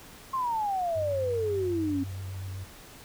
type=exponential sweep; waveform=sine; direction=down; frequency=1080 to 267.5 Hz; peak=-26 dBFS; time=0.33-2.04 s; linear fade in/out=10 ms
type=tone with vibrato; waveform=sine; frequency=94.9 Hz; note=F#2; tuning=44 cents sharp; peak=-34 dBFS; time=0.95-2.65 s; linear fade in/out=20 ms; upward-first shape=sine; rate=8.2 Hz; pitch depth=26 cents each way
effects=pink hiss -49 dBFS RMS until 3.04 s